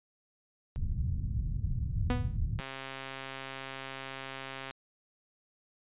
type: low-pass noise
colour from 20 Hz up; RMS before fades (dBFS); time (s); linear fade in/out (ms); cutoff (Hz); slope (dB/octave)
white; -32; 0.76-2.6; 0; 120; 24
type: tone with exponential decay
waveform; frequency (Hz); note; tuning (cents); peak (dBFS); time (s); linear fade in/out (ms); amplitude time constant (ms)
sawtooth; 246.9; B3; 0; -23; 2.1-2.37; 0; 58
type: click train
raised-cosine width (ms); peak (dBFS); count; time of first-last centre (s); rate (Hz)
0.3; -24; 285; 2.59-4.709; 134
effects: resampled to 8000 Hz